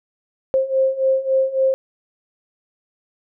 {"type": "beating tone pair", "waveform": "sine", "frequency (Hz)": [528, 531.6], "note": ["C5", "C5"], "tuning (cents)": [16, 27], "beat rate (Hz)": 3.6, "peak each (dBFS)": [-20, -17], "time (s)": [0.54, 1.74], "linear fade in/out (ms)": 0, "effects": []}